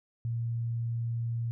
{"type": "tone", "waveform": "sine", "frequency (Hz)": 116.54, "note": "A#2", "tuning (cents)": 0, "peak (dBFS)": -29, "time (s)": [0.25, 1.51], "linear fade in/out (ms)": 0, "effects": []}